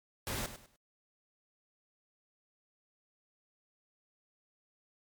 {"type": "noise with echo", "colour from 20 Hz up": "pink", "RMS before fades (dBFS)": -37, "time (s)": [0.27, 0.46], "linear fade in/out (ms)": 0, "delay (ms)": 100, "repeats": 3, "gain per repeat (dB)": -11, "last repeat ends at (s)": 0.76, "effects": ["MP3 96 kbps"]}